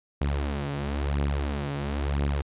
sawtooth beating tone pair, 70.3 / 71.29 Hz, C#2 / C#2, +25 / +49 cents, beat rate 0.99 Hz, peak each -26 / -24 dBFS, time 0.21-2.42 s, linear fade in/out 5 ms, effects resampled to 8000 Hz

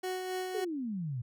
30% pulse tone with tremolo, 370 Hz, F#4, in tune, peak -30 dBFS, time 0.03-0.65 s, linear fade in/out 10 ms, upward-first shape sine, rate 3.7 Hz, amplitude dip 35%
sine exponential sweep, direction down, 448.3 to 114.4 Hz, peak -33 dBFS, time 0.54-1.22 s, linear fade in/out 10 ms
effects none

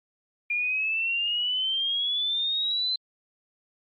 sine exponential sweep, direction up, 2400 to 4084 Hz, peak -24 dBFS, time 0.5-2.96 s, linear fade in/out 5 ms, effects Opus 48 kbps

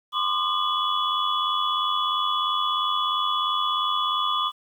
sine tone cluster, 1031 / 1114 / 1211 / 2985 / 3391 Hz, C6 / C#6 / D#6 / F#7 / G#7, -26 / +8 / -47 / +15 / +35 cents, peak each -29 / -31 / -25 / -34 / -27 dBFS, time 0.12-4.52 s, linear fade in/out 50 ms, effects 9-bit

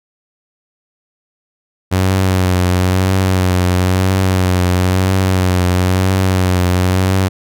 sawtooth tone with vibrato, 92.5 Hz, F#2, in tune, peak -7 dBFS, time 1.91-7.29 s, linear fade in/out 20 ms, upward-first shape triangle, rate 1 Hz, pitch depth 53 cents each way, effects none

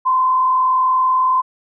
sine tone with frequency modulation, 1030 Hz, C6, 28 cents flat, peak -12 dBFS, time 0.05-1.42 s, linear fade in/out 20 ms, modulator 38.9 Hz, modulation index 0.52, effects none

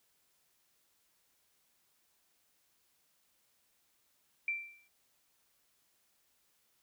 sine tone with exponential decay, 2349 Hz, D7, in tune, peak -29 dBFS, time 4.48-4.88 s, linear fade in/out 2 ms, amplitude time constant 85 ms, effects white hiss -74 dBFS RMS until 6.82 s

